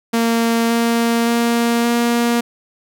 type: tone with pitch steps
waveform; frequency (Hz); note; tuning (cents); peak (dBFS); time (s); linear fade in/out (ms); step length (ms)
sawtooth; 230.5 / 232.5 / 234.5 / 236.6; A#3 / A#3 / A#3 / A#3; -19 / -4 / +11 / +26; -10; 0.13-2.41; 10; 570
effects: none